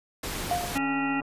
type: noise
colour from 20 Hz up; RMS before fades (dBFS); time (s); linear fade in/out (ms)
pink; -33; 0.23-0.78; 5
type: tone with exponential decay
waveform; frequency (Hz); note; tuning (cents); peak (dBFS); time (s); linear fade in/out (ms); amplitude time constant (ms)
sine; 707; F5; +21; -21; 0.51-0.91; 2; 86
type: harmonic tone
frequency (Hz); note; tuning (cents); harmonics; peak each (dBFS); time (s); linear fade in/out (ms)
275.2; C#4; -12; 1 / 3 / 5 / 7 / 9 / 10; -27 / -32 / -34 / -35 / -37 / -37; 0.75-1.21; 10
type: click train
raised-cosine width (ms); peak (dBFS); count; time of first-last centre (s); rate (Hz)
1; -29; 63; 0.79-1.218; 145
effects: resampled to 32000 Hz